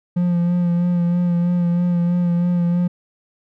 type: tone with vibrato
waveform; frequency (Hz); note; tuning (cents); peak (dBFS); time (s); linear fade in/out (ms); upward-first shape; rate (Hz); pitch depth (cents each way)
triangle; 174.61; F3; 0; -13; 0.16-2.88; 10; sine; 3.1; 25
effects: none